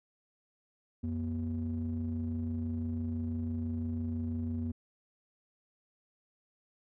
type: ring-modulated tone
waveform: triangle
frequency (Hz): 75.5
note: D2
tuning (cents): +48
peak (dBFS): -27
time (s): 1.03-4.72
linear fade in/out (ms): 10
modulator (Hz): 164
effects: none